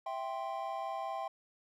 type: chord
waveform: triangle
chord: C major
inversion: first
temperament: equal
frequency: 659.3 / 784 / 1046.5 Hz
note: E5 / G5 / C6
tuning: 0 / 0 / 0 cents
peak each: -39 / -37 / -40 dBFS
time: 0.06-1.28 s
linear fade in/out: 5 ms
effects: none